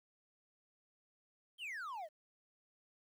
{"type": "exponential sweep", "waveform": "triangle", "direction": "down", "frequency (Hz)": [3258, 582], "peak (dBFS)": -40, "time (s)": [1.58, 2.09], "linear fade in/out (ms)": 50, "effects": ["12-bit"]}